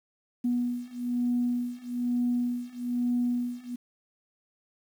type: beating tone pair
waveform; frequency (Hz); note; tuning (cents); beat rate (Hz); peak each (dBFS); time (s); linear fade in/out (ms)
sine; 243 / 244.1; B3 / B3; -28 / -20; 1.1; -29 / -28; 0.44-3.76; 10
effects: tanh soft clip ceiling -18 dBFS + 9-bit